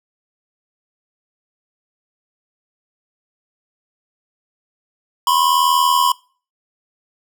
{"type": "tone pair together", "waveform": "square", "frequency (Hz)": [991, 1071.6], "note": ["B5", "C6"], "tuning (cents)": [6, 41], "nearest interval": "minor second", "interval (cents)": 135, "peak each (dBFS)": -16, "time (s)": [5.27, 6.12], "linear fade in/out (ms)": 2, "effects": ["noise-tail reverb RT60 0.4 s tail -24 dB re dry"]}